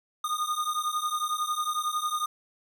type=beating tone pair; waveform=square; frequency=1220 / 1231 Hz; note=D#6 / D#6; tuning=-34 / -19 cents; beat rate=11 Hz; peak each=-31 dBFS; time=0.24-2.26 s; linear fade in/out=5 ms; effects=none